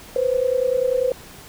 sine tone pair together, 493.9 / 524.1 Hz, B4 / C5, 0 / +3 cents, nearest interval minor second, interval 103 cents, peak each -20 dBFS, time 0.16-1.12 s, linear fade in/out 2 ms, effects pink hiss -42 dBFS RMS until 1.48 s

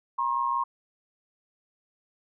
sine tone pair together, 949 / 1074.8 Hz, A#5 / C6, +31 / +46 cents, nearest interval major second, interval 215 cents, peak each -28 / -26 dBFS, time 0.18-0.64 s, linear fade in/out 10 ms, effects none

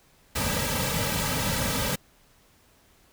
pink noise with comb filter, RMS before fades -27 dBFS, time 0.35-1.96 s, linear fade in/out 10 ms, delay 2.8 ms, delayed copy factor -0.95, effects pink hiss -60 dBFS RMS until 3.12 s

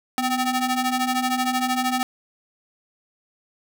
sawtooth ring-modulated tone, 513 Hz, C5, 34 cents flat, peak -14 dBFS, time 0.18-2.03 s, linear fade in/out 0 ms, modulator 263 Hz, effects none

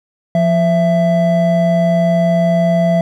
triangle tone pair together, 173.31 / 665 Hz, F3 / E5, -13 / +15 cents, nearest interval octave + major seventh, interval 2328 cents, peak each -11 dBFS, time 0.35-3.01 s, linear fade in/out 2 ms, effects none

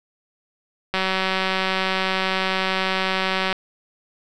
click train, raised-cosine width 0.3 ms, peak -6 dBFS, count 490, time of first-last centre 0.94-3.527 s, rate 189 Hz, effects none

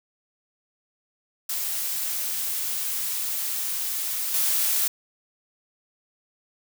blue noise with level steps, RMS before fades -28 / -23 dBFS, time 1.49-4.88 s, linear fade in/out 5 ms, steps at 4.34 s, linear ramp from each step 2 ms, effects none

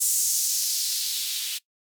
violet noise with band-pass filter sweep, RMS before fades -26 dBFS, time 0-1.59 s, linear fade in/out 20 ms, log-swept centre 7700 to 3100 Hz, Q 2, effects noise-tail reverb RT60 0.1 s tail -20 dB re dry

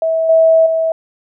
sine tone with level steps, 649 Hz, E5, 27 cents flat, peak -12 / -6 / -12 dBFS, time 0.02-0.92 s, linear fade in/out 2 ms, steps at 0.29 / 0.66 s, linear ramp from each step 5 ms, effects none

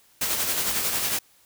white noise with tremolo, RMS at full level -24 dBFS, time 0.21-1.19 s, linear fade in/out 5 ms, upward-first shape sine, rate 11 Hz, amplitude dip 40%, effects white hiss -59 dBFS RMS until 1.45 s

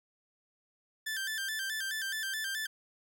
sawtooth tone with vibrato, 1661.2 Hz, G#6, in tune, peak -30 dBFS, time 1.06-2.67 s, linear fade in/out 10 ms, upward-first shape square, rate 4.7 Hz, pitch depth 93 cents each way, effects none

